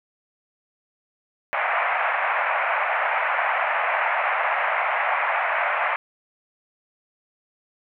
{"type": "band-pass noise", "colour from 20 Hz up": "pink", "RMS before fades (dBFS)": -23, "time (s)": [1.53, 5.96], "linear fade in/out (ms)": 0, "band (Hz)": [630, 2400], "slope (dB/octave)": 48, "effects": []}